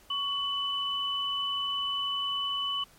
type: tone pair together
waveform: sine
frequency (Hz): 1120 / 2992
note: C#6 / F#7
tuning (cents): +18 / +19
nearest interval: octave + perfect fourth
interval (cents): 1701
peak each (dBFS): -34 / -29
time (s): 0.1-2.84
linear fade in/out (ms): 5
effects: pink hiss -58 dBFS RMS until 2.98 s + MP3 64 kbps